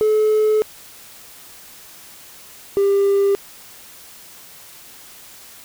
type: tone pair in turn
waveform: triangle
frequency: 430 / 397.9 Hz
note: A4 / G4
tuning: -40 / +26 cents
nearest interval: minor second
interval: 134 cents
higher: first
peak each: -10 dBFS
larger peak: neither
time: 0.01-0.62 / 2.77-3.35 s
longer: first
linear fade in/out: 0 ms
effects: tanh soft clip ceiling -8 dBFS + white hiss -42 dBFS RMS until 5.64 s